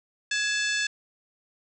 harmonic tone with a mistuned harmonic, 876 Hz, A5, 8 cents flat, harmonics 2 / 3 / 4 / 5 / 6 / 7 / 8 / 9, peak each -27 / -31 / -33 / -35 / -37 / -38 / -39 / -40 dBFS, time 0.31-0.87 s, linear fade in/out 5 ms, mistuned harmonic 2, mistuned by -76 cents, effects none

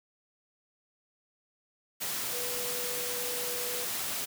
sine tone in noise, 490.2 Hz, B4, 13 cents flat, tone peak -39 dBFS, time 2.32-3.86 s, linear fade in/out 20 ms, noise white, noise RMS -34 dBFS, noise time 2-4.26 s, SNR -8 dB, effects high-pass 100 Hz 12 dB/octave

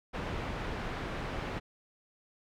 pink low-pass noise, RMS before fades -37 dBFS, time 0.13-1.6 s, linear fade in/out 20 ms, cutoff 2400 Hz, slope 12 dB/octave, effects none

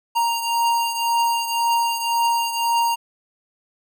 square beating tone pair, 932.3 / 934.2 Hz, A#5 / A#5, 0 / +3 cents, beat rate 1.9 Hz, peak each -20 / -26 dBFS, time 0.15-2.96 s, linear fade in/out 20 ms, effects none

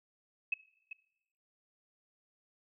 sine tone with echo, 2584 Hz, E7, 35 cents flat, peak -28 dBFS, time 0.52-0.54 s, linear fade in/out 5 ms, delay 390 ms, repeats 1, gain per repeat -12 dB, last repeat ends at 0.93 s, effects noise-tail reverb RT60 0.9 s tail -20 dB re dry

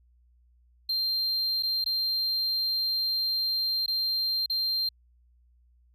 triangle tone with dropouts, 4170 Hz, C8, 7 cents flat, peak -24 dBFS, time 0.89-4.89 s, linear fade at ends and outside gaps 5 ms, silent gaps 1.626-1.632 / 1.843-1.86 / 3.862-3.879 / 4.461-4.498 s, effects added 60 Hz sine -59 dBFS peak until 5.94 s

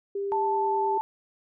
sine tone with pitch glide, 398.2 to 395.7 Hz, G4 to G4, +27 to +16 cents, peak -27 dBFS, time 0.15-0.98 s, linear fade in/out 5 ms, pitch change -11 cents, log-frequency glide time 0.38-0.75 s
sine tone with vibrato, 880 Hz, A5, in tune, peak -24 dBFS, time 0.32-1.01 s, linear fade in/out 0 ms, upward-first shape sine, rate 9.6 Hz, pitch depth 11 cents each way
effects none

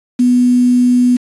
sine tone with quantisation, 246.9 Hz, B3, in tune, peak -7 dBFS, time 0.19-1.17 s, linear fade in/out 10 ms, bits 5, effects resampled to 22050 Hz

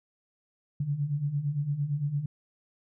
sine beating tone pair, 138.59 / 147.39 Hz, C#3 / D3, 0 / +7 cents, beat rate 8.8 Hz, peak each -33 / -28 dBFS, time 0.8-2.26 s, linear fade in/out 5 ms, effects none

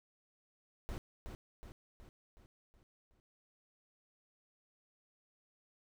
brown noise with echo, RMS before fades -41 dBFS, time 0.89-0.98 s, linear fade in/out 0 ms, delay 370 ms, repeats 6, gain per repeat -5 dB, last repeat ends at 3.2 s, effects none

